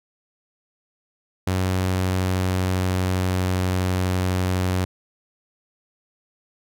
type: tone with pitch glide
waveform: sawtooth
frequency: 93.1 to 92.03 Hz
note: F#2 to F#2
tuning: +11 to -9 cents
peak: -16 dBFS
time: 1.47-4.85 s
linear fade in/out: 5 ms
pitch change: -20 cents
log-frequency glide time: 1.59-3.95 s
effects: none